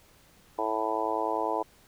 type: harmonic tone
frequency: 110 Hz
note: A2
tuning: in tune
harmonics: 3 / 4 / 5 / 6 / 7 / 8 / 9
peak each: -36 / -34 / -36 / -34 / -35 / -33 / -33 dBFS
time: 0.58-1.63 s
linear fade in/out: 10 ms
effects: pink hiss -59 dBFS RMS until 1.87 s